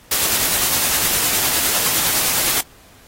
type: noise with tremolo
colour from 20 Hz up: white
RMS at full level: -17 dBFS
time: 0.11-2.61 s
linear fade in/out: 5 ms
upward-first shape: sine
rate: 9.8 Hz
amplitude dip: 25%
effects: pink hiss -48 dBFS RMS until 3.07 s + AAC 48 kbps